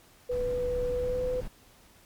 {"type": "tone with pitch glide", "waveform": "sine", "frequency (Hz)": [493.9, 502.8], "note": ["B4", "B4"], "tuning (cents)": [0, 31], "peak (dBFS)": -27, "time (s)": [0.29, 1.41], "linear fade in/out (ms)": 10, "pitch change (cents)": 31, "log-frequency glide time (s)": [0.97, 1.22]}
{"type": "noise", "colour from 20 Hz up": "brown", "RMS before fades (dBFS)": -37, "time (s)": [0.31, 1.48], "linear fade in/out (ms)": 5}
{"effects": ["pink hiss -58 dBFS RMS until 2.05 s", "MP3 96 kbps"]}